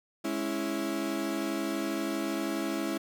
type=chord; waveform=35% pulse; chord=C# minor; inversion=second; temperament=equal; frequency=207.7 / 277.2 / 329.6 Hz; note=G#3 / C#4 / E4; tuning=0 / 0 / 0 cents; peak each=-35 / -33 / -31 dBFS; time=0.24-2.98 s; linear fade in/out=10 ms; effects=none